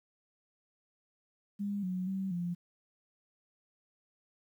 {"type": "tone with pitch steps", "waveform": "sine", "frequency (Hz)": [202.3, 183.6, 191.9, 174.6], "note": ["G#3", "F#3", "G3", "F3"], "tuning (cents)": [-45, -13, -37, 0], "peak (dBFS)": -32, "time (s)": [1.59, 2.55], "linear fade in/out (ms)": 20, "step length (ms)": 240, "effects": ["11-bit"]}